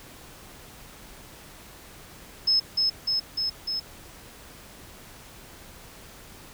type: tone with echo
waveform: sine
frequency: 5190 Hz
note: E8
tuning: 28 cents flat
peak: -18 dBFS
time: 2.47-2.6 s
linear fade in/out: 10 ms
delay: 300 ms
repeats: 4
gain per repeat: -2 dB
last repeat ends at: 3.8 s
effects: pink hiss -47 dBFS RMS until 6.53 s